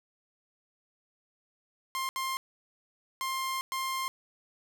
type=tone bursts at uneven times; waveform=sawtooth; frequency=1057 Hz; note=C6; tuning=17 cents sharp; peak=-27 dBFS; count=4; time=1.95-2.09 / 2.16-2.37 / 3.21-3.61 / 3.72-4.08 s; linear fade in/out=0 ms; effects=none